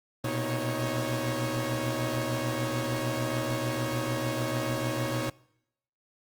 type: tone cluster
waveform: sawtooth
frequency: 119.1 / 125.8 / 314.1 / 551 Hz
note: A#2 / B2 / D#4 / C#5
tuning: +38 / +32 / +16 / -11 cents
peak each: -30 dBFS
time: 0.24-5.3 s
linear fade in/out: 5 ms
effects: noise-tail reverb RT60 0.8 s tail -24 dB re dry + Opus 24 kbps